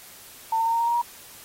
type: tone with pitch steps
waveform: sine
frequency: 899 / 907.3 / 915.8 / 924.3 / 932.9 / 941.5 / 950.3 Hz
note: A5 / A#5 / A#5 / A#5 / A#5 / A#5 / A#5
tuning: +37 / -47 / -31 / -15 / +1 / +17 / +33 cents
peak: -20 dBFS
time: 0.52-1.017 s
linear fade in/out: 5 ms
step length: 71 ms
effects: white hiss -46 dBFS RMS until 1.44 s + AAC 48 kbps